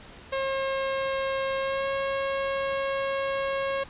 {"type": "tone with pitch glide", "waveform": "sawtooth", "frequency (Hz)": [538, 545.8], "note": ["C5", "C#5"], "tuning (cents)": [48, -27], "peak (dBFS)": -22, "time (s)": [0.32, 3.84], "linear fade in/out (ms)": 10, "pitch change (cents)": 25, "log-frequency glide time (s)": [1.59, 1.88], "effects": ["pink hiss -47 dBFS RMS until 3.89 s", "resampled to 8000 Hz"]}